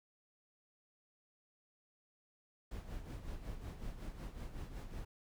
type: noise with tremolo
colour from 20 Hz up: brown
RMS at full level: -43 dBFS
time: 2.71-5.05 s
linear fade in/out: 5 ms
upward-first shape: sine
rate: 5.4 Hz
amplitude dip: 60%
effects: none